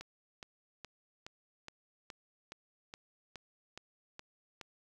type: click train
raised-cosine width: 0.2 ms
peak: -28 dBFS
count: 12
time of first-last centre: 0.01-4.613 s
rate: 2.39 Hz
effects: 10-bit